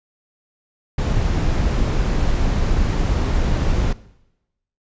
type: noise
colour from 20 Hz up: brown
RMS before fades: -18 dBFS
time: 0.98-3.93 s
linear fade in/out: 5 ms
effects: noise-tail reverb RT60 0.9 s tail -19 dB re dry + resampled to 16000 Hz